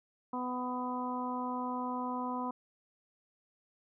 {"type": "harmonic tone", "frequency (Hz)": 250, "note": "B3", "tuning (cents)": 21, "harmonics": [1, 2, 3, 4, 5], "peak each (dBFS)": [-37, -44, -42, -37, -46], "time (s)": [0.33, 2.51], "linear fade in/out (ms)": 5, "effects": []}